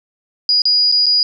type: tone with dropouts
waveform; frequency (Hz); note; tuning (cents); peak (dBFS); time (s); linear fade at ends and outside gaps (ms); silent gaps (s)
sine; 4900; D#8; -27; -10; 0.49-1.23; 1; 0.619-0.654 / 0.916-0.923 / 1.059-1.065
effects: none